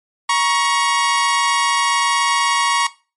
sawtooth tone pair together, 947.4 / 1108.7 Hz, A#5 / C#6, +28 / 0 cents, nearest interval minor third, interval 272 cents, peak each -13 dBFS, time 0.29-2.87 s, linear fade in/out 5 ms, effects noise-tail reverb RT60 0.3 s tail -17 dB re dry + MP3 48 kbps

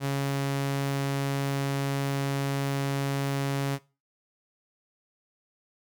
sawtooth tone, 138.59 Hz, C#3, in tune, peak -22 dBFS, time 0-3.79 s, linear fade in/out 50 ms, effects noise-tail reverb RT60 0.3 s tail -19 dB re dry

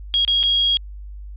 sine tone with dropouts, 3283 Hz, G#7, 21 cents flat, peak -14 dBFS, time 0.14-0.77 s, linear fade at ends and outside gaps 0 ms, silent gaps 0.249-0.278 / 0.43-0.436 s, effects added 50 Hz sine -32 dBFS peak until 1.36 s + resampled to 8000 Hz

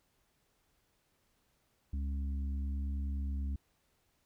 harmonic tone, 69.3 Hz, C#2, in tune, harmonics 1 / 3 / 4, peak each -33 / -46 / -51 dBFS, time 1.93-3.56 s, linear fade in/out 5 ms, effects pink hiss -75 dBFS RMS until 4.25 s

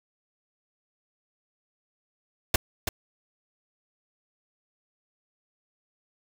pink noise with echo, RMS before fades -19 dBFS, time 2.54-2.56 s, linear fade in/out 5 ms, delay 330 ms, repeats 1, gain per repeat -8 dB, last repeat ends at 2.89 s, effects none

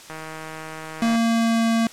click train, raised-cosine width 0.5 ms, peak -20 dBFS, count 168, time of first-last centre 0.1-1.157 s, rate 158 Hz
square tone with pitch glide, 229.9 to 227.9 Hz, A#3 to A#3, -24 to -39 cents, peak -18 dBFS, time 1.02-1.87 s, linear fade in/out 2 ms, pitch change -15 cents, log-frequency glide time 1.13-1.66 s
effects white hiss -43 dBFS RMS until 1.92 s + low-pass 9000 Hz 12 dB/octave

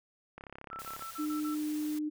click train, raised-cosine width 0.5 ms, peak -30 dBFS, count 23, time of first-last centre 0.38-1.023 s, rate 34.2 Hz
sine tone bursts, 1330 Hz, E6, 15 cents sharp, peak -40 dBFS, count 6, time 0.71-1.55 s, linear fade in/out 10 ms, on 110 ms, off 36 ms
white band-stop noise, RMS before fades -48 dBFS, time 0.79-1.99 s, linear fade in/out 5 ms, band 180 to 440 Hz, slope 48 dB/octave
sine tone, 302.8 Hz, D#4, 47 cents flat, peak -31 dBFS, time 1.18-2.1 s, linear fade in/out 20 ms
effects none

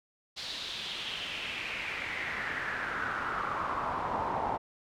brown noise with band-pass filter sweep, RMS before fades -35 dBFS, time 0.36-4.58 s, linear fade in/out 20 ms, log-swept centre 4200 to 820 Hz, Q 3.9, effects none

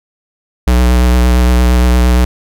square tone with vibrato, 61.4 Hz, B1, 9 cents flat, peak -7 dBFS, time 0.67-2.25 s, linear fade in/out 5 ms, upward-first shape sine, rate 8.7 Hz, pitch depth 25 cents each way, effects none

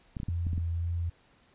clicks, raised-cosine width 5 ms, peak -23 dBFS, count 7, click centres 0.168 / 0.201 / 0.232 / 0.286 / 0.468 / 0.532 / 0.579 s
sine tone with vibrato, 84.8 Hz, E2, 50 cents sharp, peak -28 dBFS, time 0.28-1.1 s, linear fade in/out 10 ms, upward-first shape sine, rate 1.9 Hz, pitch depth 16 cents each way
effects pink hiss -63 dBFS RMS until 1.54 s + resampled to 8000 Hz

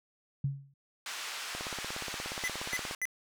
sine tone with exponential decay, 138.59 Hz, C#3, in tune, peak -25 dBFS, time 0.44-0.74 s, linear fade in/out 5 ms, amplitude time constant 65 ms
pink band-pass noise, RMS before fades -40 dBFS, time 1.06-2.95 s, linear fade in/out 2 ms, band 1300 to 7400 Hz, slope 12 dB/octave
click train, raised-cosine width 1 ms, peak -25 dBFS, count 24, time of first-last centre 1.55-2.911 s, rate 16.9 Hz
square tone bursts, 2011 Hz, B6, 31 cents sharp, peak -31 dBFS, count 3, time 2.44-3.054 s, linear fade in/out 0 ms, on 38 ms, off 250 ms
effects none

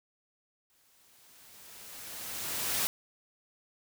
white noise with exponential growth, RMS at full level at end -29 dBFS, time 0.7-2.87 s, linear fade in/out 0 ms, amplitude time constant 470 ms, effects none

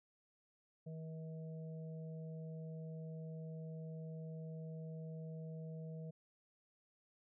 harmonic tone, 160 Hz, D#3, 49 cents sharp, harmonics 1 / 3 / 4, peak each -45 / -55 / -58 dBFS, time 0.86-6.11 s, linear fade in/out 10 ms, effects none

